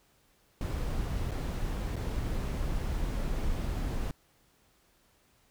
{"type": "noise with dropouts", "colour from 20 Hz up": "brown", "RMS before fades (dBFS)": -32, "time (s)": [0.61, 4.11], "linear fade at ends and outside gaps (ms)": 1, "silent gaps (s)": [[1.31, 1.316], [1.958, 1.964]], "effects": ["pink hiss -67 dBFS RMS until 5.5 s"]}